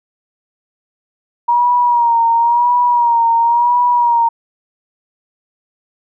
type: tone with vibrato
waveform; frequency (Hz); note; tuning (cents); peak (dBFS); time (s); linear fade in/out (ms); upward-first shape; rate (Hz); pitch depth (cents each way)
sine; 948; A#5; +29; -9; 1.48-4.29; 10; sine; 0.96; 48
effects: none